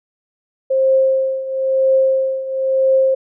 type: tone with tremolo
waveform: sine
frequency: 530 Hz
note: C5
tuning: 22 cents sharp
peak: -9 dBFS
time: 0.7-3.15 s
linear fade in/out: 10 ms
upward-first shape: triangle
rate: 1 Hz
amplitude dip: 80%
effects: none